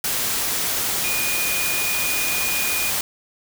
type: tone in noise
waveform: sine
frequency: 2453 Hz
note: D#7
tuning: 25 cents flat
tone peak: -25 dBFS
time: 1.04-2.9 s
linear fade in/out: 2 ms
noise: white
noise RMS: -23 dBFS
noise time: 0.04-3.01 s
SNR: -5 dB
effects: none